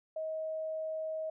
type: tone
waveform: sine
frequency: 633 Hz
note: D#5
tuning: 30 cents sharp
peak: -34 dBFS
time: 0.16-1.3 s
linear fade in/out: 5 ms
effects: none